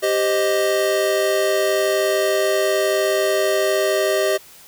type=chord; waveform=square; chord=C minor; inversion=second; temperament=equal; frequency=392 / 523.3 / 622.3 Hz; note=G4 / C5 / Eb5; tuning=0 / 0 / 0 cents; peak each=-21 / -26 / -20 dBFS; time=0.02-4.38 s; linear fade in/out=20 ms; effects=white hiss -45 dBFS RMS until 4.67 s